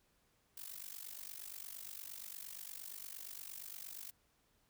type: noise with amplitude modulation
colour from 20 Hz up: blue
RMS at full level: -45 dBFS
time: 0.57-4.11 s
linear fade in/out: 5 ms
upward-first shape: sine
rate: 48.6 Hz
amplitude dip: 90%
effects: pink hiss -75 dBFS RMS until 4.69 s